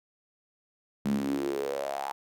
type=tone with high-pass filter sweep; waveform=sawtooth; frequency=69.3 Hz; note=C#2; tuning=in tune; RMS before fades=-31 dBFS; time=1.05-2.12 s; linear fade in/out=0 ms; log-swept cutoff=190 to 880 Hz; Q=7.4; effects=none